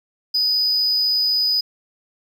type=tone with amplitude modulation; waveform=triangle; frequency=4978 Hz; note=D#8; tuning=in tune; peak=-13 dBFS; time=0.34-1.61 s; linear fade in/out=10 ms; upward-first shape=sine; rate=255 Hz; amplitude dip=30%; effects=tanh soft clip ceiling -9 dBFS + 9-bit